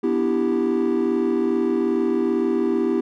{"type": "chord", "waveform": "triangle", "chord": "E minor seventh", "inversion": "second", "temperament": "equal", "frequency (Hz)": [246.9, 293.7, 329.6, 392], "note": ["B3", "D4", "E4", "G4"], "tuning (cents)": [0, 0, 0, 0], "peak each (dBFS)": [-21, -26, -20, -20], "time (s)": [0.03, 3.01], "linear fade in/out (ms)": 10, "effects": ["tanh soft clip ceiling -10 dBFS"]}